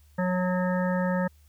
harmonic tone, 182.1 Hz, F#3, 27 cents flat, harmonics 1 / 3 / 5 / 7 / 9 / 10, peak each -25 / -29 / -34 / -38 / -38 / -38 dBFS, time 0.18-1.28 s, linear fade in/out 10 ms, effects added 74 Hz sine -54 dBFS peak until 1.48 s + white hiss -66 dBFS RMS until 1.48 s

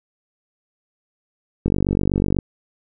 click train, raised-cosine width 3 ms, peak -6 dBFS, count 36, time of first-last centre 1.66-2.388 s, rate 48.1 Hz, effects none

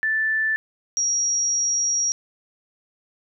sine tone pair in turn, 1760 / 5677 Hz, A6 / F8, 0 / +27 cents, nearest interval octave + minor sixth, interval 2027 cents, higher second, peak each -19 dBFS, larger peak neither, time 0.03-0.56 / 0.97-2.12 s, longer second, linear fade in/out 0 ms, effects none

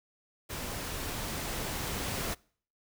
pink noise with level ramp, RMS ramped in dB -38 to -34 dBFS, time 0.49-2.35 s, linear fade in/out 20 ms, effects noise-tail reverb RT60 0.5 s tail -25 dB re dry

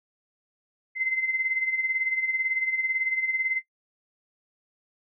sine tone with tremolo, 2066 Hz, C7, 22 cents flat, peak -21 dBFS, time 0.95-3.62 s, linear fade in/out 50 ms, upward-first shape sine, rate 18 Hz, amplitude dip 65%, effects noise-tail reverb RT60 0.1 s tail -19 dB re dry

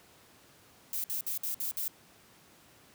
violet noise bursts, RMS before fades -34 dBFS, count 6, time 0.93-1.88 s, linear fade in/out 0 ms, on 110 ms, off 58 ms, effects pink hiss -59 dBFS RMS until 2.94 s + high-pass 100 Hz 12 dB/octave

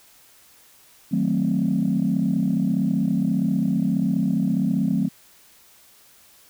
sine chord, D# diminished seventh, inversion none, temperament equal, 155.56 / 185 / 220 / 261.6 Hz, D#3 / F#3 / A3 / C4, 0 / 0 / 0 / 0 cents, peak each -27 / -22 / -23 / -24 dBFS, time 1.11-5.09 s, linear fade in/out 20 ms, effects tanh soft clip ceiling -11 dBFS + white hiss -53 dBFS RMS until 6.49 s

